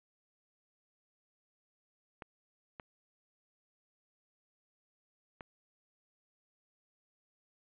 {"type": "clicks", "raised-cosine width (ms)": 0.5, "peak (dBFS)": -29, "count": 3, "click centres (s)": [2.222, 2.798, 5.408], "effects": ["resampled to 8000 Hz"]}